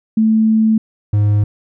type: tone pair in turn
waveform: sine / triangle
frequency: 220 / 103.83 Hz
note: A3 / G#2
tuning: 0 / 0 cents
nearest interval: octave + minor second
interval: 1300 cents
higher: first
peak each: -9 / -8 dBFS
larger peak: second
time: 0.17-0.78 / 1.13-1.44 s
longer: first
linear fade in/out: 5 ms
effects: none